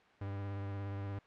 45% pulse tone with vibrato, 99.3 Hz, G2, 23 cents sharp, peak -38 dBFS, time 0.21-1.19 s, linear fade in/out 5 ms, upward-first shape triangle, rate 17 Hz, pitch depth 31 cents each way, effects white hiss -63 dBFS RMS until 1.26 s + low-pass 2000 Hz 12 dB/octave

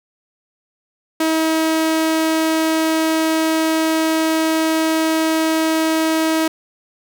sawtooth tone, 319.8 Hz, D#4, 48 cents sharp, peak -11 dBFS, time 1.2-6.48 s, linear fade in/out 5 ms, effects none

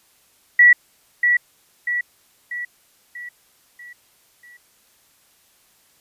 sine tone with echo, 1942 Hz, B6, 30 cents flat, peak -7 dBFS, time 0.59-0.73 s, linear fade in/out 5 ms, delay 640 ms, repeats 6, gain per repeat -6 dB, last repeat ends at 4.57 s, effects white hiss -58 dBFS RMS until 6 s + resampled to 32000 Hz

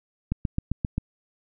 click train, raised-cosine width 5 ms, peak -12 dBFS, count 6, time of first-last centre 0.32-0.981 s, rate 7.57 Hz, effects none

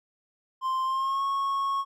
triangle tone with pitch glide, 1046.5 to 1098.5 Hz, C6 to C#6, 0 to -16 cents, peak -23 dBFS, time 0.61-1.85 s, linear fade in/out 50 ms, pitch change +84 cents, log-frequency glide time 0.85-1.23 s, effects none

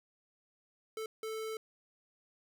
square tone bursts at uneven times, 440 Hz, A4, in tune, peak -38 dBFS, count 2, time 0.97-1.06 / 1.23-1.57 s, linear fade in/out 2 ms, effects none

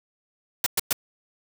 white noise bursts, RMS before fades -22 dBFS, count 3, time 0.64-0.929 s, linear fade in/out 2 ms, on 23 ms, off 110 ms, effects none

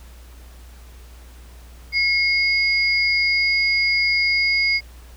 sine tone pair together, 2170 / 4871 Hz, C#7 / D#8, -37 / -38 cents, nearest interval octave + major second, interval 1399 cents, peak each -17 / -22 dBFS, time 1.92-4.81 s, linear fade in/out 50 ms, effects added 60 Hz sine -40 dBFS peak until 5.16 s + pink hiss -50 dBFS RMS until 5.16 s

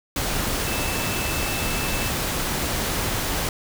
sine tone in noise, 2637 Hz, E7, in tune, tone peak -32 dBFS, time 0.67-2.1 s, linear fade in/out 2 ms, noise pink, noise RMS -25 dBFS, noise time 0.16-3.49 s, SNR -10 dB, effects none

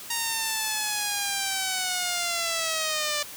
5% pulse linear sweep, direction down, 932.3 to 587.3 Hz, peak -14 dBFS, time 0.1-3.23 s, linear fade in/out 5 ms, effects white hiss -41 dBFS RMS until 3.36 s

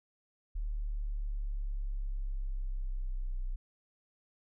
sine exponential sweep, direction down, 37.56 to 31 Hz, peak -32 dBFS, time 0.55-3.56 s, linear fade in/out 10 ms, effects none

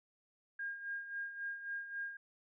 sine tone with tremolo, 1617 Hz, G#6, 47 cents flat, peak -37 dBFS, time 0.59-2.17 s, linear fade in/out 5 ms, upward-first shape sine, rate 3.7 Hz, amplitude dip 65%, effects none

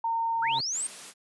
sine tone, 915 Hz, A#5, 32 cents flat, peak -25 dBFS, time 0.04-0.59 s, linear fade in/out 5 ms
sawtooth tone with exponential growth, 134 Hz, C3, 42 cents sharp, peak -33 dBFS, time 0.24-0.61 s, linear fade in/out 5 ms, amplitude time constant 79 ms
sine linear sweep, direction up, 1244.5 to 8830 Hz, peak -28 dBFS, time 0.42-0.87 s, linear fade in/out 5 ms
white high-pass noise, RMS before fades -43 dBFS, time 0.71-1.14 s, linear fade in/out 50 ms, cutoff 140 Hz, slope 96 dB/octave
effects resampled to 24000 Hz

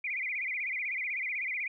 sine tone with vibrato, 2217 Hz, C#7, in tune, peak -31 dBFS, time 0.04-1.68 s, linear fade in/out 5 ms, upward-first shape sine, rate 16 Hz, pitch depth 180 cents each way, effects none

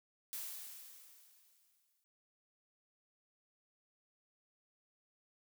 blue noise with exponential decay, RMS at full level -42 dBFS, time 0.33-2.04 s, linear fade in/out 0 ms, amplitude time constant 370 ms, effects noise-tail reverb RT60 0.1 s tail -25 dB re dry

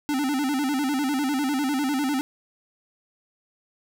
square tone with vibrato, 277.2 Hz, C#4, in tune, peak -23 dBFS, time 0.09-2.21 s, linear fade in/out 0 ms, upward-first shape square, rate 10 Hz, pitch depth 110 cents each way, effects none

